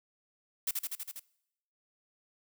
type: noise with echo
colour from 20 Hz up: blue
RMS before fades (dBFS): -31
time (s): 0.67-0.71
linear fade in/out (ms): 5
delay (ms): 81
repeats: 6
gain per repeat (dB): -2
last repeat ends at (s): 1.196
effects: noise-tail reverb RT60 0.8 s tail -22 dB re dry